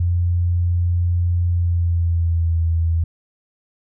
sine tone with pitch glide, 87.31 to 82.65 Hz, F2 to E2, 0 to +5 cents, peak -15 dBFS, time 0-3.04 s, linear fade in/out 5 ms, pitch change -95 cents, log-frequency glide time 1.48-2.6 s, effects none

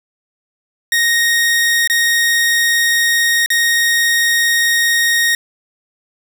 sawtooth tone with dropouts, 1864.7 Hz, A#6, in tune, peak -8 dBFS, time 0.92-5.35 s, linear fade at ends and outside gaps 2 ms, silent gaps 1.875-1.898 / 3.461-3.502 s, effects 7-bit

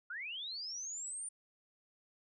sine linear sweep, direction up, 1363 to 9260 Hz, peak -40 dBFS, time 0.1-1.29 s, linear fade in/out 5 ms, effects none

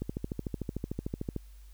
click train, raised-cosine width 3 ms, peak -20 dBFS, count 19, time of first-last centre 0.02-1.363 s, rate 13.4 Hz, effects added 50 Hz sine -48 dBFS peak until 1.73 s + white hiss -65 dBFS RMS until 1.73 s

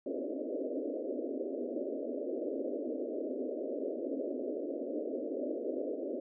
pink band-pass noise, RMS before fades -37 dBFS, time 0.06-6.2 s, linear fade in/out 5 ms, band 250 to 620 Hz, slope 96 dB/octave, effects none

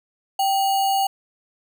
sine tone with sample-and-hold, 781 Hz, G5, 7 cents flat, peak -17 dBFS, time 0.39-1.07 s, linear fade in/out 5 ms, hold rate 3675 Hz, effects none

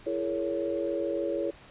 sine chord, A# half-diminished seventh, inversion second, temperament just, 335.6 / 419.5 / 466.2 / 559.4 Hz, E4 / G#4 / A#4 / C#5, +31 / +17 / 0 / +16 cents, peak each -32 / -34 / -37 / -31 dBFS, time 0.06-1.51 s, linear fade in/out 10 ms, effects pink hiss -52 dBFS RMS until 1.7 s + resampled to 8000 Hz

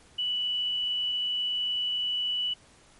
sine tone, 2960 Hz, F#7, in tune, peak -26 dBFS, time 0.18-2.54 s, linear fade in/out 10 ms, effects pink hiss -57 dBFS RMS until 2.99 s + MP3 48 kbps

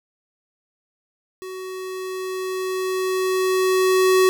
square tone with level ramp, 374.1 Hz, F#4, 19 cents sharp, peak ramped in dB -32 to -13 dBFS, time 1.42-4.29 s, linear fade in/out 0 ms, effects none

